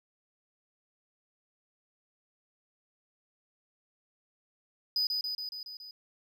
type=tone with echo; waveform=triangle; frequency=4978 Hz; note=D#8; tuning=in tune; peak=-25 dBFS; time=4.96-5.07 s; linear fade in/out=2 ms; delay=140 ms; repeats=6; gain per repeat=-3 dB; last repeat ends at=5.91 s; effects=none